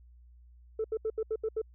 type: tone bursts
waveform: sine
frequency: 440 Hz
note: A4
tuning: in tune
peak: -27 dBFS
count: 7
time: 0.79-1.617 s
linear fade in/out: 5 ms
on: 53 ms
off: 76 ms
effects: tanh soft clip ceiling -25 dBFS + added 60 Hz sine -53 dBFS peak until 1.74 s